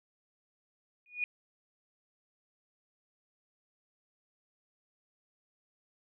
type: tone with exponential growth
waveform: sine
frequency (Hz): 2456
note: D#7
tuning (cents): -23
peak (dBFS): -26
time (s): 1.06-1.24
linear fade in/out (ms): 1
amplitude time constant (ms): 39
effects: none